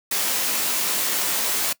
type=noise with comb filter; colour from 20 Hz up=white; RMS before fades=-23 dBFS; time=0.11-1.73 s; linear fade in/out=5 ms; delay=18 ms; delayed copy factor=-0.5; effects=noise-tail reverb RT60 0.1 s tail -21 dB re dry + high-pass 200 Hz 12 dB/octave